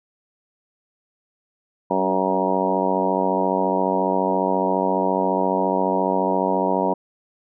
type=harmonic tone with a mistuned harmonic; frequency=94.5 Hz; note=F#2; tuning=37 cents sharp; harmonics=2 / 3 / 4 / 5 / 6 / 7 / 8 / 9 / 10; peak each=-27 / -27 / -27 / -27 / -26 / -26 / -29 / -30 / -24 dBFS; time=1.9-6.94 s; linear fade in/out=10 ms; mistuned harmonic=3; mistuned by=-19 cents; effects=none